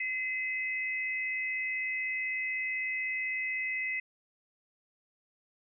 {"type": "tone pair together", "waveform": "sine", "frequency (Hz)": [2044, 2562], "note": ["C7", "E7"], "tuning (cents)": [-41, -50], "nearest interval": "major third", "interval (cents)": 391, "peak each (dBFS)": [-32, -36], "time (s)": [0, 4], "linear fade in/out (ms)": 5, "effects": []}